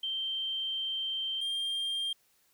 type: tone pair in turn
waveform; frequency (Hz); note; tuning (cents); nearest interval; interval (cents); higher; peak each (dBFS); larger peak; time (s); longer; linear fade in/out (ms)
sine / triangle; 3136 / 3195; G7 / G7; 0 / +32; unison; 32; second; -31 / -29; second; 0.03-1.41 / 1.41-2.13; first; 5
effects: white hiss -69 dBFS RMS until 2.53 s